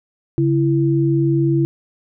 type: tone pair together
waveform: sine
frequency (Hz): 140 / 333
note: C#3 / E4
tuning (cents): +18 / +18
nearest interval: octave + minor third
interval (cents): 1500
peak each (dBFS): -16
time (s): 0.38-1.65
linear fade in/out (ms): 0
effects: none